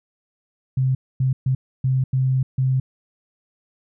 sine tone bursts at uneven times, 130.81 Hz, C3, in tune, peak -16 dBFS, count 6, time 0.77-0.95 / 1.2-1.33 / 1.46-1.55 / 1.84-2.04 / 2.13-2.43 / 2.58-2.8 s, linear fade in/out 5 ms, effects none

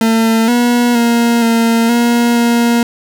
40% pulse tone with pitch steps, 225.3 / 241.3 / 234.7 / 229.5 / 237.2 / 235.7 Hz, A3 / B3 / A#3 / A#3 / A#3 / A#3, +41 / -40 / +12 / -27 / +30 / +19 cents, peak -8 dBFS, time 0.01-2.83 s, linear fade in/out 2 ms, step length 470 ms, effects none

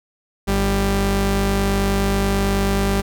sawtooth tone pair together, 49.3 / 197.2 Hz, G1 / G3, +11 / +11 cents, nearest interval 2 octaves, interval 2400 cents, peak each -16 / -14 dBFS, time 0.47-3.02 s, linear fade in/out 20 ms, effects none

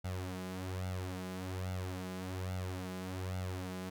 sawtooth tone with flanger, 92.5 Hz, F#2, in tune, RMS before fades -40 dBFS, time 0.04-3.9 s, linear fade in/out 10 ms, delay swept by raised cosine 1.4 to 4.9 ms, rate 1.2 Hz, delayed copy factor +0.75, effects none

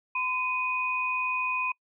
sine tone pair together, 1017.3 / 2489 Hz, C6 / D#7, -49 / 0 cents, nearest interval octave + minor third, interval 1549 cents, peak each -30 / -28 dBFS, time 0.15-1.72 s, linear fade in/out 5 ms, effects noise-tail reverb RT60 0.1 s tail -26 dB re dry

